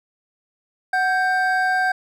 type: tone pair together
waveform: triangle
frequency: 743 / 1574.4 Hz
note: F#5 / G6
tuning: +7 / +7 cents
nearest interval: octave + minor second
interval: 1300 cents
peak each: -18 dBFS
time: 0.93-1.92 s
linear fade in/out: 5 ms
effects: none